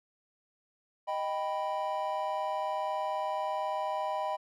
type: chord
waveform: triangle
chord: Eb augmented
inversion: none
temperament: equal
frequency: 622.3 / 784 / 987.8 Hz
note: Eb5 / G5 / B5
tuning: 0 / 0 / 0 cents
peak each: -33 dBFS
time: 1.07-4.37 s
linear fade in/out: 20 ms
effects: none